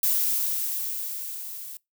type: noise with level ramp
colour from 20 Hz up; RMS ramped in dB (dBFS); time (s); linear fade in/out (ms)
violet; -22 to -39; 0.03-1.77; 2
effects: noise-tail reverb RT60 0.2 s tail -24 dB re dry